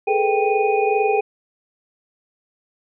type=tone cluster; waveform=sine; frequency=416.7 / 439 / 492.6 / 787 / 2474 Hz; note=G#4 / A4 / B4 / G5 / D#7; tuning=+6 / -4 / -5 / +7 / -10 cents; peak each=-20 / -21 / -28 / -20 / -27 dBFS; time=0.07-1.21 s; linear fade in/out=10 ms; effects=none